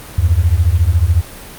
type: beating tone pair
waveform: sine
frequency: 77.78 / 91.78 Hz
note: D#2 / F#2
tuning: 0 / -14 cents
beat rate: 14 Hz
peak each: -12 dBFS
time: 0.18-1.22 s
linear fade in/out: 5 ms
effects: pink hiss -33 dBFS RMS until 1.58 s + Opus 32 kbps

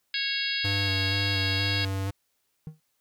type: harmonic tone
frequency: 550 Hz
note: C#5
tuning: 14 cents flat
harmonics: 3 / 4 / 5 / 6 / 7 / 8 / 9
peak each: -34 / -34 / -34 / -34 / -34 / -34 / -34 dBFS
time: 0.14-1.85 s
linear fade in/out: 2 ms
type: tone with vibrato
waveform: square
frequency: 98 Hz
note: G2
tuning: in tune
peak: -28 dBFS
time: 0.64-2.11 s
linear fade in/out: 10 ms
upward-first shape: square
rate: 2.1 Hz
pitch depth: 22 cents each way
type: tone with exponential decay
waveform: triangle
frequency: 156 Hz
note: D#3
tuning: 5 cents sharp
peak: -29 dBFS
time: 2.67-2.8 s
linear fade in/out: 0 ms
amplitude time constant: 28 ms
effects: white hiss -74 dBFS RMS until 3 s

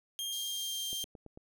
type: tone with pitch glide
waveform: sawtooth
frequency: 3211 to 3176 Hz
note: G7 to G7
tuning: +41 to +22 cents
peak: -32 dBFS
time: 0.19-1.04 s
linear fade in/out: 0 ms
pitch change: -19 cents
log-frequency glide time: 0.39-0.88 s
type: high-pass noise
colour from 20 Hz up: pink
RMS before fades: -48 dBFS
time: 0.32-1.04 s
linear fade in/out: 5 ms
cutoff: 3600 Hz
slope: 96 dB/octave
type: click train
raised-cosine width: 2 ms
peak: -35 dBFS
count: 5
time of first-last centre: 0.93-1.374 s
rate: 9 Hz
effects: none

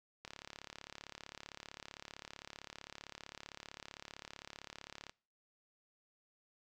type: click train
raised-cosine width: 0.2 ms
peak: -29 dBFS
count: 173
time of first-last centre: 0.25-5.095 s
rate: 35.5 Hz
effects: noise-tail reverb RT60 0.4 s tail -24 dB re dry

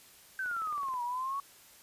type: exponential two-way sweep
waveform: sine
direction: down then up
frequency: 1568 to 951 to 1127 Hz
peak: -32 dBFS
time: 0.39-1.4 s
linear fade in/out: 2 ms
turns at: 1.03 s
type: click train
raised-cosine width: 0.5 ms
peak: -36 dBFS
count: 10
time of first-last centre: 0.46-0.939 s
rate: 18.8 Hz
effects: white hiss -57 dBFS RMS until 1.82 s + resampled to 32000 Hz

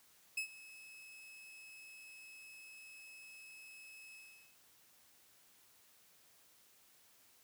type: tone with ADSR envelope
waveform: 40% pulse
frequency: 2585 Hz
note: E7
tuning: 34 cents flat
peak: -33 dBFS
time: 0.37-4.57 s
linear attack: 6 ms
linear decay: 94 ms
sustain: -19 dB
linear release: 420 ms
effects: white hiss -67 dBFS RMS until 7.43 s + high-pass 60 Hz 12 dB/octave

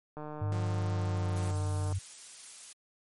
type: click train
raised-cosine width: 1 ms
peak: -28 dBFS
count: 266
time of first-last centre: 0.17-1.925 s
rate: 151 Hz
type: tone with pitch glide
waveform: sine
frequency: 102.1 to 95.26 Hz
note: G#2 to G2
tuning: -29 to -49 cents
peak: -29 dBFS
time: 0.41-1.99 s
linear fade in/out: 10 ms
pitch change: -120 cents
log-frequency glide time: 0.59-1.37 s
type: tone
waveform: sawtooth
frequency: 178.4 Hz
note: F3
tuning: 37 cents sharp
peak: -35 dBFS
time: 0.52-1.51 s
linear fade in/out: 0 ms
type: noise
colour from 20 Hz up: blue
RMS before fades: -45 dBFS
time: 1.36-2.73 s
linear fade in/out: 5 ms
effects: MP3 48 kbps

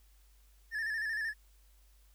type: tone with vibrato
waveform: triangle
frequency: 1760 Hz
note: A6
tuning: in tune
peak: -31 dBFS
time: 0.71-1.34 s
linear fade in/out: 50 ms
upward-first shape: square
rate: 13 Hz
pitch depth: 51 cents each way
effects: added 50 Hz sine -60 dBFS peak until 2.14 s + white hiss -70 dBFS RMS until 2.14 s

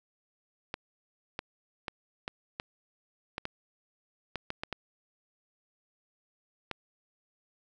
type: clicks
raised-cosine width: 0.3 ms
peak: -18 dBFS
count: 12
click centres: 0.741 / 1.391 / 1.882 / 2.279 / 2.599 / 3.381 / 3.454 / 4.357 / 4.504 / 4.635 / 4.727 / 6.713 s
effects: none

